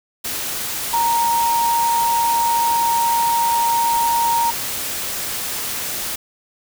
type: tone in noise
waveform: sine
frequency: 932.3 Hz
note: A#5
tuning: in tune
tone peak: -15 dBFS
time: 0.93-4.51 s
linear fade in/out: 10 ms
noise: white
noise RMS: -25 dBFS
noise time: 0.24-6.16 s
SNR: +7 dB
effects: none